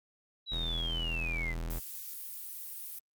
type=linear sweep; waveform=sine; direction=down; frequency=3951 to 1975.5 Hz; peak=-34 dBFS; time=0.46-1.55 s; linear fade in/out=50 ms
type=tone; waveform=45% pulse; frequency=41.2 Hz; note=E1; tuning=in tune; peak=-34 dBFS; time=0.51-1.8 s; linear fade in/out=20 ms
type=noise; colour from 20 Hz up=violet; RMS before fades=-42 dBFS; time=1.7-2.99 s; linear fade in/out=5 ms
effects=Opus 48 kbps